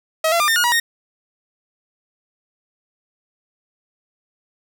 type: tone with pitch steps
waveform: sawtooth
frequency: 638 / 680 / 1201 / 1813 / 1437 / 962 / 1855 Hz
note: D#5 / F5 / D6 / A#6 / F6 / B5 / A#6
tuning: +43 / -46 / +38 / -49 / +49 / -46 / -9 cents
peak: -11 dBFS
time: 0.24-0.8 s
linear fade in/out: 5 ms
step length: 80 ms
effects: none